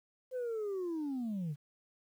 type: linear sweep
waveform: sine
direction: down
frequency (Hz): 520 to 136.8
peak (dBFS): -32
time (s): 0.31-1.56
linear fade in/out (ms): 50
effects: tanh soft clip ceiling -33 dBFS + 11-bit